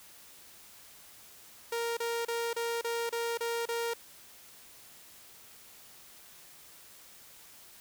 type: tone bursts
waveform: sawtooth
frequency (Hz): 466.2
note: A#4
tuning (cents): 0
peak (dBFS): -27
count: 8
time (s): 1.72-3.937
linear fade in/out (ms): 5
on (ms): 250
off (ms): 31
effects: white hiss -54 dBFS RMS until 7.8 s